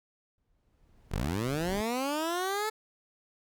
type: noise with exponential growth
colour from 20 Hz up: brown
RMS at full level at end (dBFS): -37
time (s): 0.38-1.81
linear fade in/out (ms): 1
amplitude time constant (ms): 310
type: linear sweep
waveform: 15% pulse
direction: up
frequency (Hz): 35.21 to 440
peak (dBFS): -23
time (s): 1.11-2.7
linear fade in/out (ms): 10
effects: none